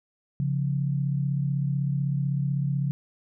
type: tone pair together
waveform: sine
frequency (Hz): 138.3 / 174.25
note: C#3 / F3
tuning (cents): -4 / -4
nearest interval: major third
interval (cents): 400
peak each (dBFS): -24 / -30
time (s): 0.4-2.91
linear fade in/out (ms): 0
effects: none